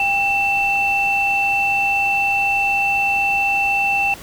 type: tone pair together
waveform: sine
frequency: 795.2 / 2672 Hz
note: G5 / E7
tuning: +25 / +23 cents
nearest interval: octave + major sixth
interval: 2098 cents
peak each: -19 / -16 dBFS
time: 0-4.14 s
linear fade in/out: 2 ms
effects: tanh soft clip ceiling -8 dBFS + pink hiss -38 dBFS RMS until 4.22 s